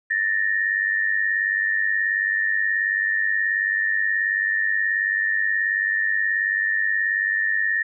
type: tone pair together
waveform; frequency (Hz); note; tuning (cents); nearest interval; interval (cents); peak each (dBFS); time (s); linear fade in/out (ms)
sine; 1760 / 1858.6; A6 / A#6; 0 / -6; minor second; 94; -22; 0.1-7.83; 10
effects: none